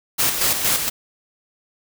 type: noise with tremolo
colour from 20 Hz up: white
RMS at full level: -18 dBFS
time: 0.18-0.9 s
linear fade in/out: 20 ms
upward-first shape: square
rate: 4.3 Hz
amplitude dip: 50%
effects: none